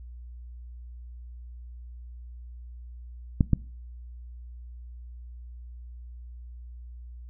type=clicks; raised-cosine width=5 ms; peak=-7 dBFS; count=2; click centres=3.408 / 3.533 s; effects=noise-tail reverb RT60 0.4 s tail -21 dB re dry + added 60 Hz sine -40 dBFS peak until 7.29 s